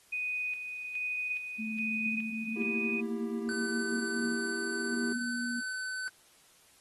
sine tone with tremolo, 2489 Hz, D#7, in tune, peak -31 dBFS, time 0.12-3.01 s, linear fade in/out 10 ms, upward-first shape square, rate 1.2 Hz, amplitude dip 50%
sine tone with pitch glide, 220 to 239.9 Hz, A3 to A#3, 0 to +50 cents, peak -34 dBFS, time 1.58-5.61 s, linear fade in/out 20 ms, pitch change +150 cents, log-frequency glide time 1.96-5.03 s
triangle chord, E diminished, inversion second, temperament just, 237.3 / 329.6 / 395.6 Hz, Bb3 / E4 / G4, +31 / 0 / +16 cents, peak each -38 / -38 / -36 dBFS, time 2.56-5.13 s, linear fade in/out 5 ms
square tone, 1516 Hz, F#6, 42 cents sharp, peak -35 dBFS, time 3.49-6.08 s, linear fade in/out 0 ms
effects white hiss -62 dBFS RMS until 6.8 s + AAC 32 kbps

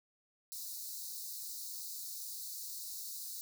white high-pass noise, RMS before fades -44 dBFS, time 0.52-3.41 s, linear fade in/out 0 ms, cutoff 3900 Hz, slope 96 dB/octave, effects none

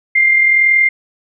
sine tone with amplitude modulation, 2100 Hz, C7, 6 cents sharp, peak -6 dBFS, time 0.15-0.89 s, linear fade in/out 10 ms, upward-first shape sine, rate 41 Hz, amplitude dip 40%, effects none

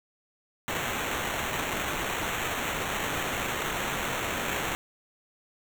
blue noise with sample-and-hold, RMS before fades -31 dBFS, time 0.68-4.75 s, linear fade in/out 0 ms, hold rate 4900 Hz, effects none

